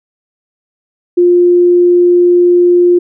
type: tone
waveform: sine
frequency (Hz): 352.7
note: F4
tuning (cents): +17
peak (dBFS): -4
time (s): 1.17-2.99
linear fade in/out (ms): 10
effects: none